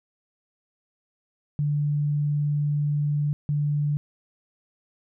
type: tone bursts at uneven times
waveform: sine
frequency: 146.83 Hz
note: D3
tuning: in tune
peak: -21 dBFS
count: 2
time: 1.59-3.33 / 3.49-3.97 s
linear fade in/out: 0 ms
effects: none